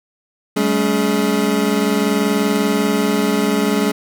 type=tone cluster; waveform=square; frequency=195.5 / 216 / 281 / 421.5 Hz; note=G3 / A3 / C#4 / G#4; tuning=-4 / -32 / +24 / +26 cents; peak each=-21 dBFS; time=0.56-3.92 s; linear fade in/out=10 ms; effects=none